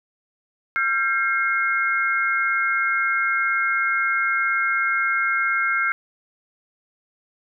sine tone cluster, 1370 / 1587 / 2148 Hz, F6 / G6 / C7, -34 / +21 / +45 cents, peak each -23 dBFS, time 0.76-5.92 s, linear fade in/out 0 ms, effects none

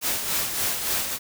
white noise with tremolo, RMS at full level -24 dBFS, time 0.01-1.19 s, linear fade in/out 50 ms, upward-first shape sine, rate 3.5 Hz, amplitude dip 50%, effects none

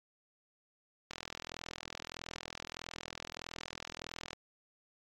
click train, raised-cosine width 0.2 ms, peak -23 dBFS, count 135, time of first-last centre 1.11-4.331 s, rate 41.6 Hz, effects AAC 48 kbps

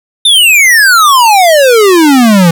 square exponential sweep, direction down, 3667 to 163 Hz, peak -3 dBFS, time 0.25-2.51 s, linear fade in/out 5 ms, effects none

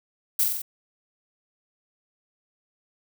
violet noise with echo, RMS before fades -21 dBFS, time 0.39-0.44 s, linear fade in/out 5 ms, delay 45 ms, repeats 4, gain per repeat -3 dB, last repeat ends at 0.62 s, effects none

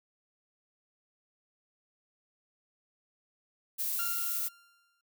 violet noise, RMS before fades -33 dBFS, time 3.78-4.49 s, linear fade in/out 20 ms
sawtooth tone with exponential decay, 1391 Hz, F6, 7 cents flat, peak -31 dBFS, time 3.99-5.01 s, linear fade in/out 2 ms, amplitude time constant 220 ms
effects noise-tail reverb RT60 0.1 s tail -24 dB re dry

